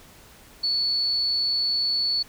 sine tone, 4435 Hz, C#8, in tune, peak -21 dBFS, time 0.63-2.23 s, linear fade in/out 10 ms, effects pink hiss -50 dBFS RMS until 2.28 s

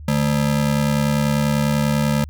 square ring-modulated tone, 183.8 Hz, F#3, 11 cents flat, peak -14 dBFS, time 0.08-2.24 s, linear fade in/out 0 ms, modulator 35.1 Hz, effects added 75 Hz sine -33 dBFS peak until 2.29 s

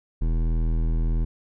sine tone with hard clipping, 40.68 Hz, E1, 22 cents flat, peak -22 dBFS, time 0.21-1.25 s, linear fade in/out 10 ms, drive 14 dB, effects none

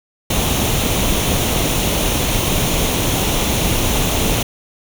pink noise with comb filter, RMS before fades -17 dBFS, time 0.3-4.43 s, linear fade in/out 5 ms, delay 0.31 ms, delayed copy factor +0.5, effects none

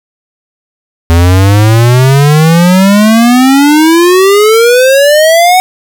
square exponential sweep, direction up, 82.41 to 750 Hz, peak -3 dBFS, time 1.1-5.6 s, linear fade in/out 0 ms, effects none

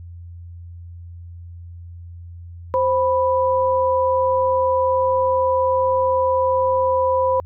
sine tone pair together, 523 / 987.3 Hz, C5 / B5, -1 / -1 cents, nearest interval major seventh, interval 1100 cents, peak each -17 / -19 dBFS, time 2.74-7.4 s, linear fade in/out 0 ms, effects added 86 Hz sine -34 dBFS peak until 7.45 s

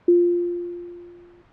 sine tone with exponential decay, 349.2 Hz, F4, in tune, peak -10 dBFS, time 0.08-1.42 s, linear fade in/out 5 ms, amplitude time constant 290 ms, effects pink hiss -55 dBFS RMS until 1.52 s + low-pass 2000 Hz 12 dB/octave

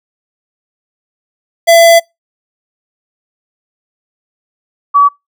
square / sine tone pair in turn, 672 / 1141.3 Hz, E5 / D6, +33 / -50 cents, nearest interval major sixth, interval 917 cents, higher second, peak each -3 dBFS, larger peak neither, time 1.67-2 / 4.94-5.09 s, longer first, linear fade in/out 20 ms, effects noise-tail reverb RT60 0.2 s tail -26 dB re dry

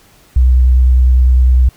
sine tone with vibrato, 63 Hz, B1, 35 cents sharp, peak -5 dBFS, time 0.36-1.69 s, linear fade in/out 5 ms, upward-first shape square, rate 9.9 Hz, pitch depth 15 cents each way, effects pink hiss -47 dBFS RMS until 1.76 s

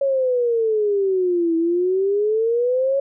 sine exponential two-way sweep, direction down then up, 557 to 326.2 to 557 Hz, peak -16 dBFS, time 0.01-3 s, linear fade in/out 5 ms, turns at 1.56 s, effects none

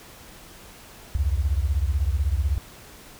sine beating tone pair, 65.41 / 81.41 Hz, C2 / E2, 0 / -21 cents, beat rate 16 Hz, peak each -22 / -24 dBFS, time 1.15-2.58 s, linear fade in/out 0 ms, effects pink hiss -46 dBFS RMS until 3.19 s

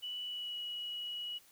sine tone with pitch glide, 2960 to 2918 Hz, F#7 to F#7, 0 to -25 cents, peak -38 dBFS, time 0.02-1.39 s, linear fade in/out 20 ms, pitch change -25 cents, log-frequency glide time 0.25-0.58 s, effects white hiss -63 dBFS RMS until 1.51 s

